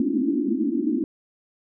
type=band-pass noise; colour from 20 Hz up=white; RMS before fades=-23 dBFS; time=0-1.04 s; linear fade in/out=2 ms; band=220 to 340 Hz; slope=96 dB/octave; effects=none